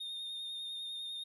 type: tone with vibrato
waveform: triangle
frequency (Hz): 3669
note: A#7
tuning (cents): -28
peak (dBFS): -38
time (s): 0-1.24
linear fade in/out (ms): 10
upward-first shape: sine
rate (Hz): 10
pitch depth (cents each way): 22
effects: none